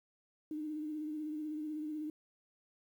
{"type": "tone with vibrato", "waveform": "sine", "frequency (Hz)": 305.6, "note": "D#4", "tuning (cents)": -31, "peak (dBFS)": -37, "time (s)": [0.51, 2.1], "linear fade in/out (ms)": 2, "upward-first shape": "sine", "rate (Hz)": 16, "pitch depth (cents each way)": 36, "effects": ["11-bit"]}